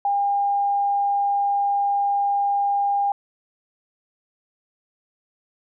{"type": "tone", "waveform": "sine", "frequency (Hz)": 805, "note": "G5", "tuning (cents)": 46, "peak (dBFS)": -18, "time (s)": [0.05, 3.12], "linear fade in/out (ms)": 2, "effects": []}